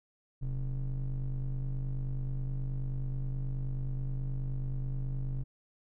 triangle ring-modulated tone, 77 Hz, D#2, 17 cents flat, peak -26 dBFS, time 0.41-5.44 s, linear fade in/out 20 ms, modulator 52.3 Hz, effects none

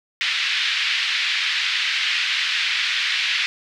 pink band-pass noise, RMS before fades -22 dBFS, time 0.21-3.46 s, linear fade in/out 0 ms, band 1900 to 4100 Hz, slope 24 dB/octave, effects none

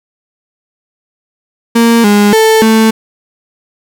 35% pulse tone with pitch steps, 231.9 / 205.7 / 441.5 / 221.5 Hz, A#3 / G#3 / A4 / A3, -9 / -16 / +6 / +12 cents, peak -3 dBFS, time 1.75-2.91 s, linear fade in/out 10 ms, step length 290 ms, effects none

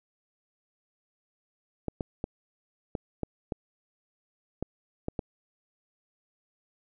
clicks, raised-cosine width 2 ms, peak -17 dBFS, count 9, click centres 1.883 / 2.008 / 2.241 / 2.952 / 3.233 / 3.522 / 4.626 / 5.084 / 5.192 s, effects none

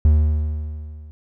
triangle tone with level ramp, 76.1 Hz, D#2, 38 cents flat, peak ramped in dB -7 to -35 dBFS, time 0.05-1.11 s, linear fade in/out 0 ms, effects none

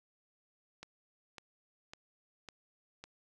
click train, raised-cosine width 0.2 ms, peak -29 dBFS, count 5, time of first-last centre 0.83-3.04 s, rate 1.81 Hz, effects none

